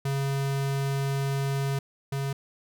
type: tone pair in turn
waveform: square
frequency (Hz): 137.8 / 137.8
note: C#3 / C#3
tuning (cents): -10 / -10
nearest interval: unison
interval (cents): 0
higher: neither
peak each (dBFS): -26 / -28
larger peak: first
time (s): 0.05-1.79 / 2.12-2.33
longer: first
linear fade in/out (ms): 5
effects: none